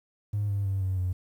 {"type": "tone with pitch steps", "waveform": "triangle", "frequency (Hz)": [103.3, 100.19, 97.16, 94.24, 91.39], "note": ["G#2", "G2", "G2", "F#2", "F#2"], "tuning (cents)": [-9, 38, -15, 32, -21], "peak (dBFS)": -22, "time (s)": [0.33, 1.13], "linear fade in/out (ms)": 10, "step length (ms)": 160, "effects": ["tanh soft clip ceiling -22 dBFS", "10-bit"]}